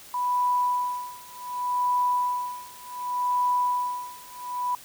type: tone with tremolo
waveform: sine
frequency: 987.8 Hz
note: B5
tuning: in tune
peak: -20 dBFS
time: 0.14-4.75 s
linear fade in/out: 2 ms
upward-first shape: sine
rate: 0.67 Hz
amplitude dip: 95%
effects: white hiss -47 dBFS RMS until 4.84 s